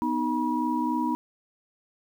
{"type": "tone cluster", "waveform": "sine", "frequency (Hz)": [248.1, 311.5, 964], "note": ["B3", "D#4", "B5"], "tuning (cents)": [8, 2, -42], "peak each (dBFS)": -28, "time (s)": [0.02, 1.15], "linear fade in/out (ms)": 0, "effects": ["9-bit"]}